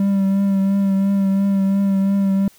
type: tone with vibrato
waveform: triangle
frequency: 196 Hz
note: G3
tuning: in tune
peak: -12 dBFS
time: 0-2.48 s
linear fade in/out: 2 ms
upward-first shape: triangle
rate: 2.9 Hz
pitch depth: 28 cents each way
effects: white hiss -51 dBFS RMS until 2.58 s